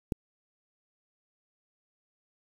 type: click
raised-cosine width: 3 ms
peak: -15 dBFS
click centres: 0.122 s
effects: 7-bit